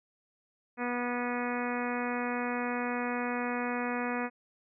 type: harmonic tone with a mistuned harmonic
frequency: 243.8 Hz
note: B3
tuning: 22 cents flat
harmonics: 1 / 2 / 3 / 4 / 5 / 6 / 7 / 8 / 9 / 10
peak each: -34 / -37 / -39 / -40 / -41 / -42 / -42 / -43 / -44 / -44 dBFS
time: 0.77-4.3 s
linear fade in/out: 50 ms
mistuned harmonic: 10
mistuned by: +27 cents
effects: none